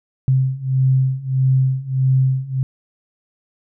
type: beating tone pair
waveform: sine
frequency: 130.7 / 132.3 Hz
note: C3 / C3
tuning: -1 / +20 cents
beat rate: 1.6 Hz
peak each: -18 / -16 dBFS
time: 0.28-2.63 s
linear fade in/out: 0 ms
effects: none